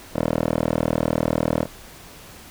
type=tone with band-pass filter; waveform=10% pulse; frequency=40.02 Hz; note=D#1; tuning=50 cents sharp; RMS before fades=-22 dBFS; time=0.13-1.67 s; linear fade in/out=50 ms; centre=480 Hz; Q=1.4; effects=pink hiss -43 dBFS RMS until 2.5 s